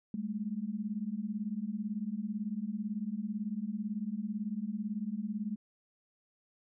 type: beating tone pair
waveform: sine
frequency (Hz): 200 / 218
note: G3 / A3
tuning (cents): +35 / -16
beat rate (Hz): 18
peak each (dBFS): -37 / -36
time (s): 0.14-5.56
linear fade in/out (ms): 2
effects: none